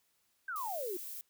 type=exponential sweep; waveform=sine; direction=down; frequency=1600 to 341.5 Hz; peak=-36 dBFS; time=0.48-0.97 s; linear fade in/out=5 ms
type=noise; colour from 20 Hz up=violet; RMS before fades=-44 dBFS; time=0.56-1.21 s; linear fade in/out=0 ms
effects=white hiss -75 dBFS RMS until 1.29 s